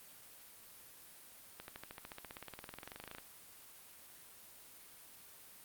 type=accelerating click train; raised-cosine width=0.3 ms; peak=-30 dBFS; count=30; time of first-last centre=1.6-3.184 s; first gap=81 ms; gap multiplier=0.97; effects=white hiss -57 dBFS RMS until 5.64 s + Opus 32 kbps